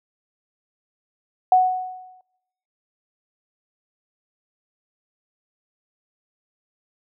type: tone with exponential decay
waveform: sine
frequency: 740 Hz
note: F#5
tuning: in tune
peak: -9 dBFS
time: 1.52-2.21 s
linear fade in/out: 2 ms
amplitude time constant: 150 ms
effects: noise-tail reverb RT60 1.0 s tail -23 dB re dry